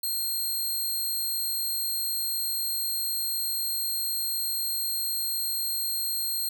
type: tone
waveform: 5% pulse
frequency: 4213 Hz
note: C8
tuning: 11 cents sharp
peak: -20 dBFS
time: 0.03-6.49 s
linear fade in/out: 5 ms
effects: none